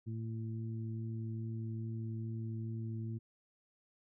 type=harmonic tone; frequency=112.2 Hz; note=A2; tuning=34 cents sharp; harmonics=1 / 2 / 3; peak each=-38 / -45 / -50 dBFS; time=0.06-3.19 s; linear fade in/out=20 ms; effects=none